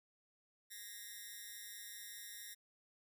5% pulse tone with amplitude modulation, 1864.7 Hz, A#6, in tune, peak -34 dBFS, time 0.7-2.55 s, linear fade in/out 20 ms, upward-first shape sine, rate 213 Hz, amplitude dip 95%, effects none

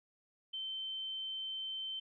sine tone, 3095 Hz, G7, 23 cents flat, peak -38 dBFS, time 0.53-2 s, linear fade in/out 10 ms, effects none

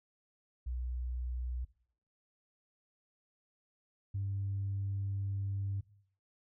sine tone pair in turn, 61.8 / 98.73 Hz, B1 / G2, +2 / +13 cents, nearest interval minor sixth, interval 811 cents, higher second, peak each -34 / -32 dBFS, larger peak second, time 0.66-1.65 / 4.14-5.81 s, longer second, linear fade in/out 10 ms, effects noise-tail reverb RT60 0.6 s tail -20 dB re dry + tanh soft clip ceiling -29 dBFS

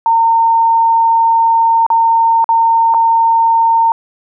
sine tone with dropouts, 913 Hz, A#5, 36 cents flat, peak -7 dBFS, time 0.06-3.92 s, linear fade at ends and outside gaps 1 ms, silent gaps 1.865-1.902 / 2.443-2.49 / 2.94-2.945 s, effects none

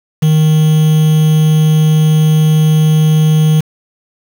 triangle tone with quantisation, 155.56 Hz, D#3, in tune, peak -4 dBFS, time 0.22-3.61 s, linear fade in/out 10 ms, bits 4, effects none

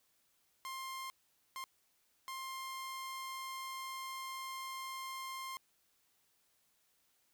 sawtooth tone bursts at uneven times, 1057 Hz, C6, 17 cents sharp, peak -38 dBFS, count 3, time 0.65-1.1 / 1.56-1.64 / 2.28-5.57 s, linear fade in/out 0 ms, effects white hiss -75 dBFS RMS until 7.33 s

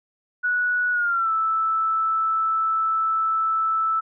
sine tone with pitch glide, 1469 to 1316.3 Hz, F#6 to E6, -13 to -3 cents, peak -19 dBFS, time 0.43-4.01 s, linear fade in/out 20 ms, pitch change -190 cents, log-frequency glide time 0.92-1.31 s, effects none

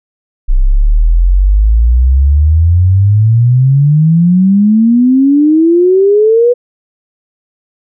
sine exponential sweep, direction up, 30.87 to 493.9 Hz, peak -4 dBFS, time 0.48-6.54 s, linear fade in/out 20 ms, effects none

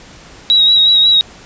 sine tone with vibrato, 3838 Hz, A#7, 50 cents sharp, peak -6 dBFS, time 0.5-1.21 s, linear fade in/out 0 ms, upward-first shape sine, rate 5.5 Hz, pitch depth 33 cents each way, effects pink hiss -38 dBFS RMS until 1.45 s + resampled to 16000 Hz

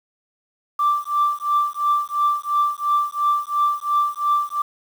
sine tone with tremolo, 1174.7 Hz, D6, in tune, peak -12 dBFS, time 0.79-4.62 s, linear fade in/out 5 ms, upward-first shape triangle, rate 2.9 Hz, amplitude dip 100%, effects tanh soft clip ceiling -11 dBFS + 7-bit

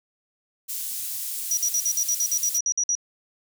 pink high-pass noise, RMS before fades -31 dBFS, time 0.68-2.59 s, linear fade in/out 20 ms, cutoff 8500 Hz, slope 12 dB/octave
sine tone bursts, 5810 Hz, F#8, 32 cents flat, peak -20 dBFS, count 13, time 1.51-2.952 s, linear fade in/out 2 ms, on 62 ms, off 53 ms
effects none

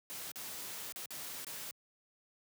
white noise with dropouts, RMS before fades -44 dBFS, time 0.1-1.71 s, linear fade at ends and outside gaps 0 ms, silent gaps 0.316-0.358 / 0.923-0.96 / 1.058-1.106 / 1.446-1.468 s, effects high-pass 100 Hz 12 dB/octave

